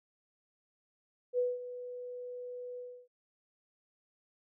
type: tone with ADSR envelope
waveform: sine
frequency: 493.9 Hz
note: B4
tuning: in tune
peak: -26 dBFS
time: 1.33-3.08 s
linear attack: 53 ms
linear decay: 200 ms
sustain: -14 dB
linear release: 300 ms
effects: none